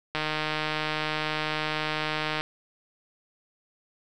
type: click train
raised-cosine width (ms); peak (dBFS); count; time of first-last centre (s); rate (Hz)
0.3; -12; 349; 0.15-2.41; 154
effects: none